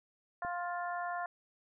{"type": "harmonic tone", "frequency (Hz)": 351.2, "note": "F4", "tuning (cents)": 10, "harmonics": [2, 3, 4, 5], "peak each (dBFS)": [-37, -41, -43, -45], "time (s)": [0.42, 1.26], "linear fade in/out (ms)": 2}
{"type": "click", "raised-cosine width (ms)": 2, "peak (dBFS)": -33, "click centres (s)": 0.449}
{"effects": []}